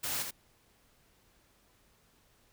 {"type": "noise with echo", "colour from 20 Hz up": "white", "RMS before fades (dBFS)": -35, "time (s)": [0.03, 0.23], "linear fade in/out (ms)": 10, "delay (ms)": 80, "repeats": 1, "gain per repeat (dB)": -5, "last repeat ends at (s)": 0.31, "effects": ["pink hiss -67 dBFS RMS until 2.52 s"]}